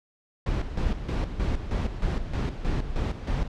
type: noise with tremolo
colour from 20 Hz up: brown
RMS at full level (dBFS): -25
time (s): 0.46-3.48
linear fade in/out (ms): 5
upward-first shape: square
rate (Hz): 3.2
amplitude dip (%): 65
effects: low-pass 5000 Hz 12 dB/octave